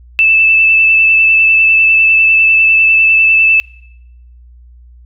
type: tone with vibrato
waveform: sine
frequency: 2637 Hz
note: E7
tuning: in tune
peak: -5 dBFS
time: 0.19-3.6 s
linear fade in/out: 0 ms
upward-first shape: sine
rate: 10 Hz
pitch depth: 15 cents each way
effects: noise-tail reverb RT60 0.9 s tail -26 dB re dry + added 60 Hz sine -36 dBFS peak until 5.05 s